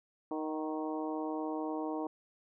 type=harmonic tone with a mistuned harmonic; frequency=156.1 Hz; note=D#3; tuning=6 cents sharp; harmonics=2 / 3 / 4 / 5 / 6 / 7; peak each=-36 / -41 / -43 / -43 / -44 / -48 dBFS; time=0.31-2.07 s; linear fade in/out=2 ms; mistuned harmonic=5; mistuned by=-29 cents; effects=none